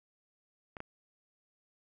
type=clicks; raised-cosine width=0.5 ms; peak=-28 / -25 dBFS; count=2; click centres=0.768 / 0.804 s; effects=none